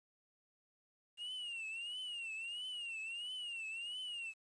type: tone with vibrato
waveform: triangle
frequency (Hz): 2810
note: F7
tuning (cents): +10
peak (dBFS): -40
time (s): 1.17-4.34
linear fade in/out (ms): 50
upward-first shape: triangle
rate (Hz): 1.5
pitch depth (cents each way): 150
effects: resampled to 22050 Hz + 11-bit